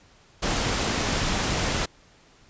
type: noise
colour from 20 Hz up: pink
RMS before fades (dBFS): -25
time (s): 0.42-1.86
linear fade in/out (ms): 10
effects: pink hiss -56 dBFS RMS until 2.49 s + resampled to 16000 Hz